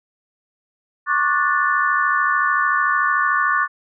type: chord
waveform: sine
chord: D major seventh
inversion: third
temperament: just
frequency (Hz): 1101.2 / 1174.7 / 1468.3 / 1762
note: C#6 / D6 / F#6 / A6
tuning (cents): -12 / 0 / -14 / +2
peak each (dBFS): -21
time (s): 1.06-3.68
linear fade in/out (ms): 50
effects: none